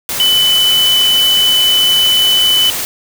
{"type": "tone in noise", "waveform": "sine", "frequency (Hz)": 3000, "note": "F#7", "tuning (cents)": 23, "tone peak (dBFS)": -8, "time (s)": [0.2, 2.7], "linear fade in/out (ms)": 0, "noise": "white", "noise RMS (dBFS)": -19, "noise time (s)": [0.09, 2.85], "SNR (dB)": 8, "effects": []}